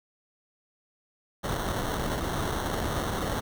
pink noise with sample-and-hold, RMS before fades -30 dBFS, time 1.43-3.41 s, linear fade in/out 20 ms, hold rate 2450 Hz, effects none

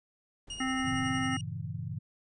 brown noise, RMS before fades -49 dBFS, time 0.47-1.28 s, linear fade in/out 5 ms
sawtooth tone with tremolo, 2861 Hz, F7, 41 cents sharp, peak -33 dBFS, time 0.5-1.41 s, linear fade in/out 2 ms, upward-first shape sine, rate 11 Hz, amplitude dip 50%
harmonic tone, 261.6 Hz, C4, in tune, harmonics 1 / 3 / 5 / 7 / 8, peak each -31 / -39 / -37 / -37 / -41 dBFS, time 0.6-1.37 s, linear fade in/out 5 ms
sine chord, G diminished seventh, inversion none, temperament equal, 98 / 116.54 / 138.59 / 164.81 Hz, G2 / Bb2 / Db3 / Fb3, 0 / 0 / 0 / 0 cents, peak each -40 dBFS, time 0.84-1.99 s, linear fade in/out 10 ms
effects resampled to 22050 Hz

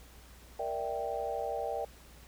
sine chord, E half-diminished seventh, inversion second, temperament equal, 466.2 / 587.3 / 659.3 / 784 Hz, Bb4 / D5 / E5 / G5, 0 / 0 / 0 / 0 cents, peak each -38 / -38 / -39 / -37 dBFS, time 0.59-1.85 s, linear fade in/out 5 ms, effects added 60 Hz sine -54 dBFS peak until 2.27 s + pink hiss -57 dBFS RMS until 2.27 s

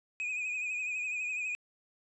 triangle tone with vibrato, 2489 Hz, D#7, in tune, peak -31 dBFS, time 0.2-1.55 s, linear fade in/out 0 ms, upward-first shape triangle, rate 12 Hz, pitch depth 61 cents each way, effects resampled to 22050 Hz

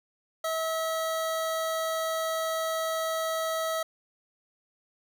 25% pulse tone, 646 Hz, E5, 35 cents flat, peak -24 dBFS, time 0.44-3.83 s, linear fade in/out 5 ms, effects none

